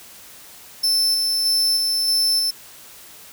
40% pulse tone with tremolo, 5300 Hz, E8, 9 cents sharp, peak -15 dBFS, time 0.83-2.51 s, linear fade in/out 10 ms, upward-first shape square, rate 1.6 Hz, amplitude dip 25%, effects white hiss -43 dBFS RMS until 3.32 s

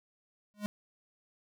square tone with exponential growth, 207.7 Hz, G#3, in tune, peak -29 dBFS, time 0.54-0.66 s, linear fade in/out 0 ms, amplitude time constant 24 ms, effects none

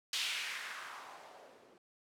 violet noise with low-pass filter sweep, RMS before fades -43 dBFS, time 0.13-1.78 s, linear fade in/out 2 ms, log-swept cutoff 3500 to 360 Hz, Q 1.9, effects none

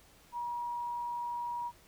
sine tone, 957 Hz, A#5, 45 cents sharp, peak -34 dBFS, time 0.32-1.72 s, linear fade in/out 50 ms, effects pink hiss -61 dBFS RMS until 1.87 s

